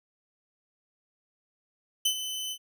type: tone with ADSR envelope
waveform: sawtooth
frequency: 3034 Hz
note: F#7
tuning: 43 cents sharp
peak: -18 dBFS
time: 2.05-2.58 s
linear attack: 7 ms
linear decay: 81 ms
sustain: -11 dB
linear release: 64 ms
effects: none